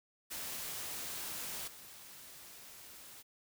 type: noise with level steps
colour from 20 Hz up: white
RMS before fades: -42 / -53 dBFS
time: 0.3-3.23 s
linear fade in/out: 20 ms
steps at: 1.67 s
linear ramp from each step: 10 ms
effects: none